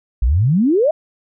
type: exponential sweep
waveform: sine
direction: up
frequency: 51.9 to 659.3 Hz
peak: -11 dBFS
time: 0.22-0.91 s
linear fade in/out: 5 ms
effects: none